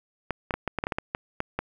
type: clicks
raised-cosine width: 0.5 ms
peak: -12 dBFS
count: 12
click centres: 0.307 / 0.508 / 0.54 / 0.677 / 0.787 / 0.839 / 0.869 / 0.922 / 0.985 / 1.149 / 1.404 / 1.59 s
effects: 8-bit